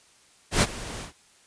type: noise with ADSR envelope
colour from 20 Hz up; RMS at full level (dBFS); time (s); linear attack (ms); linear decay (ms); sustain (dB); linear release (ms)
pink; -18; 0.51-1.13; 110; 40; -18; 120
effects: white hiss -58 dBFS RMS until 1.46 s + resampled to 22050 Hz